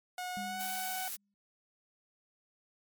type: tone with pitch glide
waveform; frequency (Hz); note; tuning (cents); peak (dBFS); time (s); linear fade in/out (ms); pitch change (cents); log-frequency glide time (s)
sawtooth; 727 to 747.9; F#5 to F#5; -31 to +18; -33; 0.18-1.08; 2; +49; 0.42-0.61
type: tone with exponential decay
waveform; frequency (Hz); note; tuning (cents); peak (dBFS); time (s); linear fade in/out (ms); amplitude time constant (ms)
sine; 201; G3; +44; -39; 0.37-1.34; 0; 210
type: noise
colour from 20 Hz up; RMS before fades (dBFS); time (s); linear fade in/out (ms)
blue; -40; 0.59-1.17; 20
effects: MP3 96 kbps